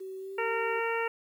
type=tone with pitch glide; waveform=sine; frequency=380 to 391.4 Hz; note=F#4 to G4; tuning=+46 to -3 cents; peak=-37 dBFS; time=0-0.8 s; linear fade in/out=10 ms; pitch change=+51 cents; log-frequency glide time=0.18-0.36 s
type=harmonic tone; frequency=459.1 Hz; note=A#4; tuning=26 cents flat; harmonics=1 / 2 / 3 / 4 / 5 / 6; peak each=-31 / -34 / -36 / -37 / -38 / -39 dBFS; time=0.38-1.08 s; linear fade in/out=5 ms
effects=10-bit